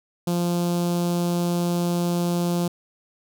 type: tone with notch filter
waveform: sawtooth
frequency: 173.9 Hz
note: F3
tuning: 7 cents flat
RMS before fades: -23 dBFS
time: 0.27-2.68 s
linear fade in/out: 5 ms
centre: 1900 Hz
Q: 0.65
effects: none